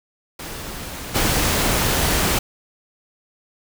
pink noise with level steps, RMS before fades -32 / -19 dBFS, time 0.39-2.39 s, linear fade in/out 5 ms, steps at 1.14 s, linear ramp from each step 20 ms, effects none

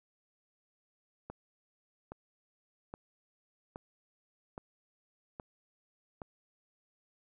click train, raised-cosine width 1 ms, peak -28 dBFS, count 7, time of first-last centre 1.3-6.218 s, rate 1.22 Hz, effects none

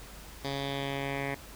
10% pulse tone with low-pass filter sweep, 138.59 Hz, C#3, in tune, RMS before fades -34 dBFS, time 0.44-1.35 s, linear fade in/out 10 ms, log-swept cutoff 4400 to 2100 Hz, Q 3, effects added 50 Hz sine -50 dBFS peak until 1.55 s + pink hiss -49 dBFS RMS until 1.55 s

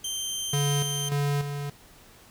20% pulse tone, 3136 Hz, G7, in tune, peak -24 dBFS, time 0.04-1.09 s, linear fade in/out 5 ms
square tone with tremolo, 143.3 Hz, D3, 42 cents flat, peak -24 dBFS, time 0.53-1.7 s, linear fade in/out 5 ms, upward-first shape square, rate 1.7 Hz, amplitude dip 55%
effects pink hiss -53 dBFS RMS until 2.3 s

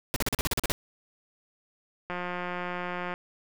pink noise bursts, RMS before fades -27 dBFS, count 10, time 0.14-0.72 s, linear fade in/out 0 ms, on 22 ms, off 40 ms
click train, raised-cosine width 0.5 ms, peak -19 dBFS, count 186, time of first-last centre 2.1-3.139 s, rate 178 Hz
effects none

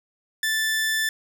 sawtooth tone, 1760 Hz, A6, in tune, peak -18 dBFS, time 0.43-1.09 s, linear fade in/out 2 ms, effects none

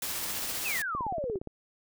white noise with tremolo, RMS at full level -33 dBFS, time 0.02-0.82 s, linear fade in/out 2 ms, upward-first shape triangle, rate 15 Hz, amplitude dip 25%
sine exponential sweep, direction down, 2804 to 357 Hz, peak -30 dBFS, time 0.64-1.39 s, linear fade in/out 20 ms
click train, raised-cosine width 2 ms, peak -25 dBFS, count 10, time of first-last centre 0.95-1.473 s, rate 17.2 Hz
effects none

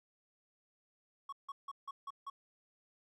triangle tone bursts, 1108.7 Hz, C#6, in tune, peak -39 dBFS, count 6, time 1.29-2.3 s, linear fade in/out 5 ms, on 35 ms, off 160 ms, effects none

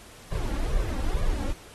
brown noise with flanger, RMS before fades -26 dBFS, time 0.31-1.53 s, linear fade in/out 10 ms, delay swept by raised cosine 1.7 to 3.7 ms, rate 2.2 Hz, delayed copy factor +1, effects pink hiss -49 dBFS RMS until 1.74 s + AAC 32 kbps

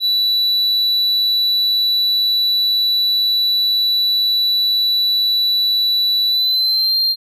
triangle tone with pitch glide, 3951 to 4186 Hz, B7 to C8, 0 to 0 cents, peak -12 dBFS, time 0-7.16 s, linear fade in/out 50 ms, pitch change +100 cents, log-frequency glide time 6.28-6.97 s, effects none

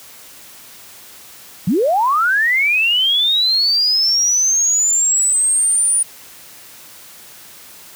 sine linear sweep, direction up, 150 to 9600 Hz, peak -12 dBFS, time 1.67-6.03 s, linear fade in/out 5 ms, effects white hiss -40 dBFS RMS until 7.95 s + high-pass 60 Hz 12 dB/octave

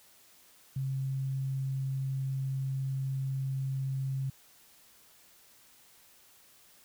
sine tone, 134.2 Hz, C3, 44 cents sharp, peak -30 dBFS, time 0.76-4.3 s, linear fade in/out 5 ms, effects white hiss -60 dBFS RMS until 6.84 s

